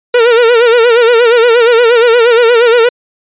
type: tone with vibrato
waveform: 45% pulse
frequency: 470.6 Hz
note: A#4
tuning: 16 cents sharp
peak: -4 dBFS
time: 0.14-2.89 s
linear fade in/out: 5 ms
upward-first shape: sine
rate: 8.5 Hz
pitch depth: 85 cents each way
effects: resampled to 8000 Hz